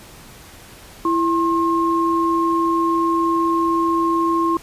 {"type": "tone pair together", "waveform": "sine", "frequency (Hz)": [333.3, 1068.9], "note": ["E4", "C6"], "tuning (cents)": [19, 37], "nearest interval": "octave + minor sixth", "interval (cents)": 2018, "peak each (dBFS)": -18, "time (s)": [1.05, 4.57], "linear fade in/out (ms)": 2, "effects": ["pink hiss -42 dBFS RMS until 4.62 s", "resampled to 32000 Hz"]}